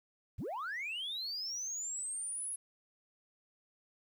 sine linear sweep, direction up, 46.25 to 10630 Hz, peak -35 dBFS, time 0.38-2.56 s, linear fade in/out 10 ms, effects tanh soft clip ceiling -35 dBFS + 11-bit

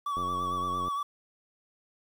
triangle tone with vibrato, 1139 Hz, C#6, 47 cents sharp, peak -27 dBFS, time 0.06-1.03 s, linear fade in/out 5 ms, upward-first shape sine, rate 8.8 Hz, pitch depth 40 cents each way
click train, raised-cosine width 2 ms, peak -27 dBFS, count 65, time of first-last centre 0.17-0.882 s, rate 89.9 Hz
effects 9-bit

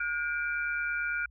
sine tone cluster, 1435 / 1584 / 2345 Hz, F6 / G6 / D7, +47 / +18 / -3 cents, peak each -30 / -38 / -36 dBFS, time 0-1.26 s, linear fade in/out 5 ms, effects added 60 Hz sine -53 dBFS peak until 1.3 s

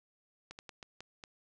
slowing click train, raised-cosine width 0.2 ms, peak -29 dBFS, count 6, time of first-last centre 0.51-1.238 s, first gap 79 ms, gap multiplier 1.31, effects resampled to 24000 Hz

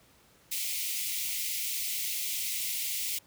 white high-pass noise, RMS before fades -33 dBFS, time 0.51-3.19 s, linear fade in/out 10 ms, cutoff 2000 Hz, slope 96 dB/octave, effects pink hiss -61 dBFS RMS until 3.26 s + high-pass 60 Hz 12 dB/octave

